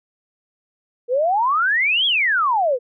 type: exponential two-way sweep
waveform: sine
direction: up then down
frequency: 466.2 to 3400 to 466.2 Hz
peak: -15 dBFS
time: 1.08-2.79 s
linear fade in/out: 50 ms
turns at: 2.06 s
effects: none